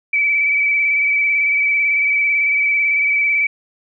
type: tone with vibrato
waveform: sine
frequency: 2297 Hz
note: D7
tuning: 39 cents flat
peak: -13 dBFS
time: 0.13-3.47 s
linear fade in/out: 5 ms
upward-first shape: square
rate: 18 Hz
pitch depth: 22 cents each way
effects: none